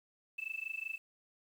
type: tone with amplitude modulation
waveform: sine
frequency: 2634 Hz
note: E7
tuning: 2 cents flat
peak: -34 dBFS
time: 0.38-0.98 s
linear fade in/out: 10 ms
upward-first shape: sine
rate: 25.2 Hz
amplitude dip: 95%
effects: 10-bit